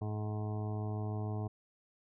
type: harmonic tone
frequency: 106.3 Hz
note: G#2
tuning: 41 cents sharp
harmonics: 1 / 2 / 3 / 4 / 6 / 7 / 8 / 9 / 10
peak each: -35 / -44 / -47 / -46 / -50 / -49 / -55 / -56 / -56 dBFS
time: 0.01-1.48 s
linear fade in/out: 10 ms
effects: none